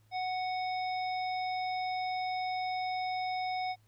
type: harmonic tone with a mistuned harmonic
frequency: 740 Hz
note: F#5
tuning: in tune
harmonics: 1 / 3 / 5 / 7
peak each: -32 / -41 / -48 / -46 dBFS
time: 0.11-3.76 s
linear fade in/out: 50 ms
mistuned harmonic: 7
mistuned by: -17 cents
effects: added 107 Hz sine -63 dBFS peak until 3.87 s + pink hiss -72 dBFS RMS until 3.87 s